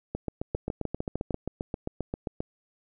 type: two click trains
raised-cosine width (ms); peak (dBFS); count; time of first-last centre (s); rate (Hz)
2; -17 / -16; 18 / 6; 0.15-2.405 / 0.55-1.308; 7.54 / 6.6
effects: none